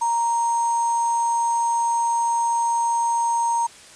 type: tone with sample-and-hold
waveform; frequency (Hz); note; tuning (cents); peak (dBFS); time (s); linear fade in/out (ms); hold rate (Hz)
sine; 932.3; A#5; 0; -18; 0.01-3.67; 10; 7350
effects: white hiss -45 dBFS RMS until 3.95 s + resampled to 22050 Hz